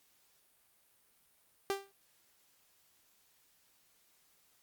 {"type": "tone with exponential decay", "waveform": "sawtooth", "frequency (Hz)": 394.1, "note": "G4", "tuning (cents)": 9, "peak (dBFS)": -25, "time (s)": [1.7, 1.92], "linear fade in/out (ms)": 0, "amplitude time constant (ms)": 46, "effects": ["white hiss -70 dBFS RMS until 4.62 s", "Opus 48 kbps"]}